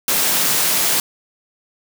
white high-pass noise, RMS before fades -17 dBFS, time 0.08-1 s, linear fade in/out 2 ms, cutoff 110 Hz, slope 48 dB/octave, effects none

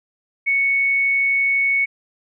sine tone, 2217 Hz, C#7, in tune, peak -15 dBFS, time 0.46-1.86 s, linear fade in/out 20 ms, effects none

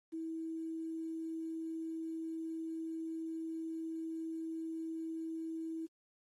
sine tone with quantisation, 324.3 Hz, E4, 28 cents flat, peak -38 dBFS, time 0.12-5.87 s, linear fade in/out 20 ms, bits 11, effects AAC 32 kbps

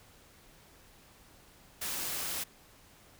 white noise, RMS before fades -36 dBFS, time 1.81-2.44 s, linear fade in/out 10 ms, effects pink hiss -59 dBFS RMS until 3.19 s

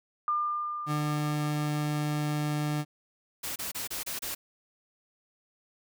sine tone with exponential decay, 1201 Hz, D6, 38 cents sharp, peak -24 dBFS, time 0.28-2.72 s, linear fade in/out 1 ms, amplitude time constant 530 ms
30% pulse tone, 149.4 Hz, D3, 30 cents sharp, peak -25 dBFS, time 0.86-2.85 s, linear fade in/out 50 ms
white noise bursts, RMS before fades -35 dBFS, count 6, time 3.43-4.35 s, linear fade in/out 10 ms, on 130 ms, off 28 ms
effects none

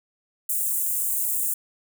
white high-pass noise, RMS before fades -25 dBFS, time 0.49-1.54 s, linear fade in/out 5 ms, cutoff 7500 Hz, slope 48 dB/octave, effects none

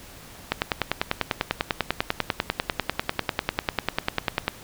click train, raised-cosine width 0.3 ms, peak -5 dBFS, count 41, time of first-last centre 0.52-4.48 s, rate 10.1 Hz, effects pink hiss -45 dBFS RMS until 4.63 s

